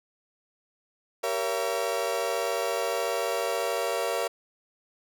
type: chord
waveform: 35% pulse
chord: G diminished seventh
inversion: none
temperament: just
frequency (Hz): 392 / 470.4 / 564.5 / 677.4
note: G4 / Bb4 / Db5 / Fb5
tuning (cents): 0 / +16 / +31 / +47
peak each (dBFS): -34 / -29 / -30 / -30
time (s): 1.23-4.28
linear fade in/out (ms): 10
effects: none